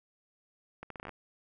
accelerating click train, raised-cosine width 0.5 ms, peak -27 dBFS, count 9, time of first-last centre 0.83-1.093 s, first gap 73 ms, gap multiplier 0.75, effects none

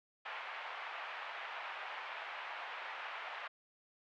pink band-pass noise, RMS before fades -45 dBFS, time 0.25-3.48 s, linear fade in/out 10 ms, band 740 to 2800 Hz, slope 24 dB/octave, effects none

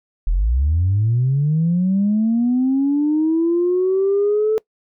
sine linear sweep, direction up, 36.95 to 440 Hz, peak -13 dBFS, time 0.27-4.58 s, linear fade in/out 0 ms, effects noise-tail reverb RT60 0.1 s tail -24 dB re dry + tanh soft clip ceiling -10 dBFS

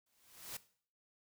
white noise with exponential growth, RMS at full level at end -42 dBFS, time 0.06-0.57 s, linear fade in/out 5 ms, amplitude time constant 110 ms, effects noise-tail reverb RT60 0.5 s tail -17 dB re dry

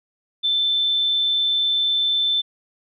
sine tone, 3536 Hz, A7, 8 cents sharp, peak -17 dBFS, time 0.43-2.42 s, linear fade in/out 20 ms, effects none

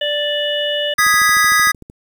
harmonic tone, 587.3 Hz, D5, in tune, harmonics 1 / 3 / 5 / 6, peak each -20 / -25 / -20 / -27 dBFS, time 0.01-0.94 s, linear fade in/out 5 ms
square chord, G# minor, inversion second, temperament equal, 1244.5 / 1661.2 / 1975.5 Hz, D#6 / G#6 / B6, 0 / 0 / 0 cents, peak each -16 dBFS, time 0.98-1.72 s, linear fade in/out 10 ms
click train, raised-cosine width 3 ms, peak -22 dBFS, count 13, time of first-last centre 0.99-1.899 s, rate 13.2 Hz
effects 8-bit

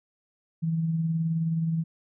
sine tone with tremolo, 163.2 Hz, E3, 17 cents flat, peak -22 dBFS, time 0.62-1.84 s, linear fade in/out 20 ms, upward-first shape sine, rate 19 Hz, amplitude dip 35%, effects none

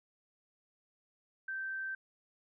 sine tone, 1557 Hz, G6, 12 cents flat, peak -36 dBFS, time 1.48-1.95 s, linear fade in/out 5 ms, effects none

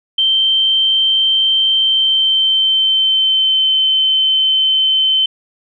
sine tone with pitch glide, 3124 to 3077 Hz, G7 to G7, -7 to -33 cents, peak -10 dBFS, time 0.18-5.26 s, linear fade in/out 5 ms, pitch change -26 cents, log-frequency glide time 1.73-3.72 s, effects none

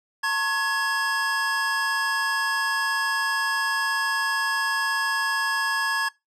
square tone cluster, 904 / 1087 / 1683 Hz, A5 / C#6 / G#6, +47 / -34 / +23 cents, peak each -31 / -30 / -24 dBFS, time 0.23-6.09 s, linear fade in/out 10 ms, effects noise-tail reverb RT60 0.2 s tail -22 dB re dry + low-pass 9000 Hz 12 dB/octave

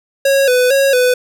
square tone with vibrato, 523.3 Hz, C5, in tune, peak -10 dBFS, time 0.25-1.14 s, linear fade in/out 5 ms, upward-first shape square, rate 2.2 Hz, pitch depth 82 cents each way, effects none

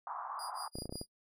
white band-pass noise, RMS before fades -42 dBFS, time 0.07-0.68 s, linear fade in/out 2 ms, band 770 to 1200 Hz, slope 48 dB/octave
25% pulse tone with tremolo, 4872 Hz, D#8, 37 cents flat, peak -38 dBFS, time 0.39-1.07 s, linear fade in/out 2 ms, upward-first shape sine, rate 5.5 Hz, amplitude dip 100%
clicks, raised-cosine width 2 ms, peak -28 dBFS, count 8, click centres 0.755 / 0.786 / 0.821 / 0.856 / 0.894 / 0.925 / 0.956 / 1.014 s
effects noise-tail reverb RT60 0.1 s tail -24 dB re dry

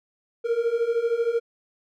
triangle beating tone pair, 457.5 / 470.5 Hz, A#4 / A#4, -32 / +16 cents, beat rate 13 Hz, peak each -24 / -21 dBFS, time 0.44-1.4 s, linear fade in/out 20 ms, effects none

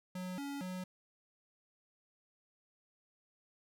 square tone with pitch steps, 183.1 / 281.5 / 183.8 Hz, F#3 / C#4 / F#3, -18 / +27 / -11 cents, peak -40 dBFS, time 0.15-0.84 s, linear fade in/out 5 ms, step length 230 ms, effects none

